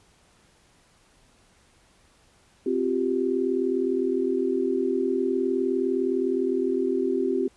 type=chord; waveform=sine; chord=C suspended fourth; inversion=none; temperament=equal with one note detuned; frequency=261.6 / 349.2 / 388.8 Hz; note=C4 / F4 / G4; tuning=0 / 0 / -14 cents; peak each=-27 / -27 / -25 dBFS; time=2.66-7.48 s; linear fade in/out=5 ms; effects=pink hiss -60 dBFS RMS until 7.56 s + resampled to 24000 Hz